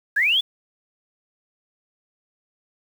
sine linear sweep, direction up, 1568 to 3520 Hz, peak -16 dBFS, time 0.16-0.41 s, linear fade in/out 10 ms, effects 7-bit

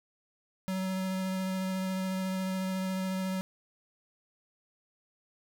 square tone with vibrato, 188.3 Hz, F#3, 31 cents sharp, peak -31 dBFS, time 0.68-3.41 s, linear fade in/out 0 ms, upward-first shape triangle, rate 14 Hz, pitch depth 14 cents each way, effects none

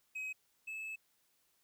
triangle tone pair in turn, 2538 / 2605 Hz, D#7 / E7, +34 / -21 cents, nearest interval unison, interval 45 cents, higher second, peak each -37 / -39 dBFS, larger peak first, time 0.15-0.33 / 0.67-0.96 s, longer second, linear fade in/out 10 ms, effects white hiss -75 dBFS RMS until 1.63 s

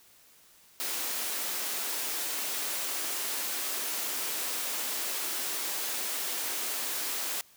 white high-pass noise, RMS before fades -33 dBFS, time 0.8-7.41 s, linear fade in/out 0 ms, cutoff 250 Hz, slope 24 dB/octave, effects white hiss -59 dBFS RMS until 7.56 s

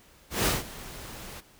pink noise with ADSR envelope, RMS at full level -23 dBFS, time 0.3-1.41 s, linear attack 160 ms, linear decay 170 ms, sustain -19 dB, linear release 16 ms, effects pink hiss -57 dBFS RMS until 1.59 s

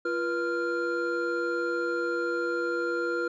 triangle tone cluster, 344.4 / 484.8 / 1394 Hz, F4 / B4 / F6, -24 / -32 / -4 cents, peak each -29 dBFS, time 0.05-3.28 s, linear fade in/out 5 ms, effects resampled to 16000 Hz

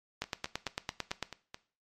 two click trains, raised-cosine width 0.2 ms, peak -15 / -24 dBFS, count 10 / 7, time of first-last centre 0.22-1.227 / 0.24-1.544 s, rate 8.94 / 4.6 Hz, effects noise-tail reverb RT60 0.4 s tail -17 dB re dry + MP3 64 kbps

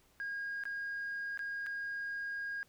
sine tone with dropouts, 1629 Hz, G#6, 34 cents flat, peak -35 dBFS, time 0.2-2.63 s, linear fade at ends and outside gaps 0 ms, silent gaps 0.637-0.654 / 1.375-1.392 / 1.663-1.667 s, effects tanh soft clip ceiling -34 dBFS + pink hiss -68 dBFS RMS until 2.68 s

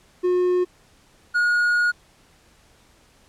triangle tone pair in turn, 360.6 / 1442.4 Hz, F#4 / F#6, -45 / -45 cents, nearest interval 2 octaves, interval 2400 cents, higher second, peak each -15 dBFS, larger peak neither, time 0.23-0.65 / 1.34-1.92 s, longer second, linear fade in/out 20 ms, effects pink hiss -56 dBFS RMS until 3.28 s + low-pass 10000 Hz 12 dB/octave

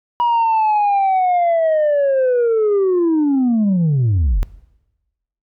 sine linear sweep, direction down, 964 to 34.7 Hz, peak -10 dBFS, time 0.2-4.43 s, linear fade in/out 0 ms, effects noise-tail reverb RT60 1.0 s tail -22 dB re dry + tanh soft clip ceiling -11 dBFS

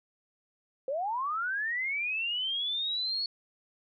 sine linear sweep, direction up, 508 to 4411 Hz, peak -29 dBFS, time 0.88-3.26 s, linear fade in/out 2 ms, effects none

